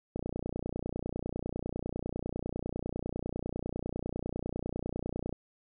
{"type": "click train", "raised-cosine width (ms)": 2, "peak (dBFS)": -22, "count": 156, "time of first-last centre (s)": [0.16, 5.327], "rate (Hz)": 30, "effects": []}